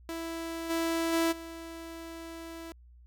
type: tone with level steps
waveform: sawtooth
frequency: 330.4 Hz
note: E4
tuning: 4 cents sharp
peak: -31 / -24 / -21 / -37 dBFS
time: 0.09-2.72 s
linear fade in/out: 0 ms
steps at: 0.69 / 1.12 / 1.31 s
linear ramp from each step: 20 ms
effects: added 60 Hz sine -52 dBFS peak until 3.06 s